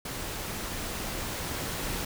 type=noise with level ramp; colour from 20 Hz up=pink; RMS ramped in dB=-36 to -33 dBFS; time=0.05-2.05 s; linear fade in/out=5 ms; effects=none